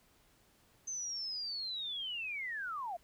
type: linear sweep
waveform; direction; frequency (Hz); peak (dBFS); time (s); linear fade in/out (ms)
sine; down; 6272 to 650; -37; 0.87-2.97; 10
effects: pink hiss -68 dBFS RMS until 3.03 s